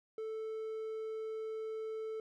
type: tone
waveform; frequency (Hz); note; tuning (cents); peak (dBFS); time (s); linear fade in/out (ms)
triangle; 440; A4; 0; -36; 0.18-2.2; 2
effects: none